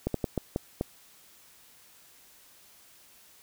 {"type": "slowing click train", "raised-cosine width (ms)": 2, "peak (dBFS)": -14, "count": 6, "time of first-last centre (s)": [0.07, 0.811], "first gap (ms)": 73, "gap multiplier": 1.36, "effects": ["white hiss -57 dBFS RMS until 3.42 s"]}